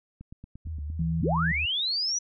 click train, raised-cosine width 5 ms, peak -30 dBFS, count 8, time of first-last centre 0.21-1.016 s, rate 8.68 Hz
sine tone with vibrato, 76.5 Hz, D#2, 29 cents flat, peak -31 dBFS, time 0.65-1.66 s, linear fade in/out 10 ms, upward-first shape sine, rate 4.2 Hz, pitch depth 84 cents each way
sine tone, 163.3 Hz, E3, 16 cents flat, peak -25 dBFS, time 0.99-1.52 s, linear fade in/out 5 ms
sine linear sweep, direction up, 37.86 to 5960 Hz, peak -25 dBFS, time 1.2-2.19 s, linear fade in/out 10 ms
effects none

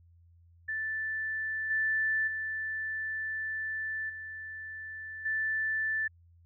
sine tone with level steps, 1760 Hz, A6, in tune, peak -31 / -26 / -32 / -39 / -28 dBFS, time 0.68-6.08 s, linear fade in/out 10 ms, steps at 1.7 / 2.27 / 4.09 / 5.25 s, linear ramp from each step 10 ms, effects added 85 Hz sine -57 dBFS peak until 6.45 s

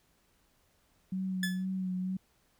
sine tone with vibrato, 186.2 Hz, F#3, 11 cents sharp, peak -31 dBFS, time 1.12-2.17 s, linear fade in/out 5 ms, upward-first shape sine, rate 2.1 Hz, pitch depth 27 cents each way
sawtooth tone with exponential decay, 1724 Hz, A6, 36 cents flat, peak -25 dBFS, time 1.43-1.65 s, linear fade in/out 2 ms, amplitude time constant 47 ms
effects pink hiss -70 dBFS RMS until 2.59 s

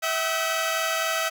15% pulse tone cluster, 651 / 759 / 1258 / 1530 Hz, E5 / F#5 / D#6 / G6, -22 / +44 / +19 / -42 cents, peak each -19 / -27 / -27 / -25 dBFS, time 0.02-1.3 s, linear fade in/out 20 ms, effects none

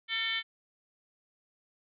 sine tone with frequency modulation, 2661 Hz, E7, 16 cents sharp, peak -29 dBFS, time 0.08-0.43 s, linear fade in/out 50 ms, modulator 432 Hz, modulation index 2.3, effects none

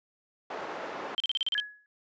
white band-pass noise, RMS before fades -38 dBFS, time 0.5-1.15 s, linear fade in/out 5 ms, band 360 to 1000 Hz, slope 12 dB/octave
sine tone bursts, 3136 Hz, G7, in tune, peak -25 dBFS, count 8, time 1.18-1.6 s, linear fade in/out 0 ms, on 21 ms, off 36 ms
sine tone with exponential decay, 1685 Hz, G#6, 25 cents sharp, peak -26 dBFS, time 1.55-1.86 s, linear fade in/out 1 ms, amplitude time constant 66 ms
effects resampled to 16000 Hz

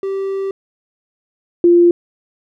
triangle / sine tone pair in turn, 389.2 / 346.7 Hz, G4 / F4, -12 / -13 cents, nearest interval major second, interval 201 cents, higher first, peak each -16 / -6 dBFS, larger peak second, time 0.03-0.51 / 1.64-1.91 s, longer first, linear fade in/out 2 ms, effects none

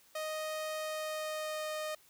sawtooth tone with pitch glide, 622.3 to 616.9 Hz, D#5 to D#5, 0 to -15 cents, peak -32 dBFS, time 0.15-1.95 s, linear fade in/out 5 ms, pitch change -15 cents, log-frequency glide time 0.77-1.7 s, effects white hiss -64 dBFS RMS until 2.09 s

